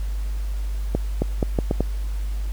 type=accelerating click train; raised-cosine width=2 ms; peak=-7 dBFS; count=6; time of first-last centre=0.95-1.806 s; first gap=270 ms; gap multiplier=0.77; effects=added 50 Hz sine -23 dBFS peak until 2.52 s + pink hiss -46 dBFS RMS until 2.52 s